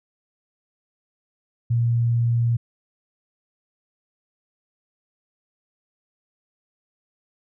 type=tone; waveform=sine; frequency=117.8 Hz; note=A#2; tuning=19 cents sharp; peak=-17 dBFS; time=1.7-2.57 s; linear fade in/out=10 ms; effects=none